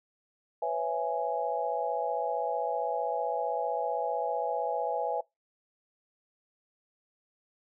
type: chord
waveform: sine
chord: C# minor seventh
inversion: third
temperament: just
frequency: 498.9 / 554.4 / 665.2 / 831.5 Hz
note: B4 / C#5 / E5 / G#5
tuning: +17 / 0 / +16 / +2 cents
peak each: -34 / -36 / -33 / -32 dBFS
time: 0.62-5.21 s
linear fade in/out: 5 ms
effects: noise-tail reverb RT60 0.2 s tail -24 dB re dry